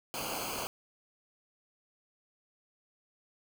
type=noise with comb filter; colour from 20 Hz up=pink; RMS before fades=-37 dBFS; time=0.14-0.67 s; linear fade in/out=0 ms; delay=0.54 ms; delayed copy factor=-0.85; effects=none